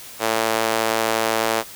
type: tone with high-pass filter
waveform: sawtooth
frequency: 111.8 Hz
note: A2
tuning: 28 cents sharp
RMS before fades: -21 dBFS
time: 0.19-1.64 s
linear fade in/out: 50 ms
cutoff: 550 Hz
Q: 1.1
effects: white hiss -39 dBFS RMS until 1.75 s